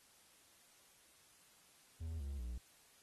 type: tone with pitch steps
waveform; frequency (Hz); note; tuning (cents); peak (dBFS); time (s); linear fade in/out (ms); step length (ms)
triangle; 81 / 69.7 / 59.98; E2 / C#2 / B1; -30 / +10 / -50; -39; 2.01-2.58; 5; 190
effects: white hiss -67 dBFS RMS until 3.02 s + AAC 32 kbps